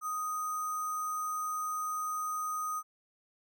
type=tone with sample-and-hold; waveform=sine; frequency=1244.5 Hz; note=D#6; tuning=in tune; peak=-32 dBFS; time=0.01-2.83 s; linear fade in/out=50 ms; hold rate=7350 Hz; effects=none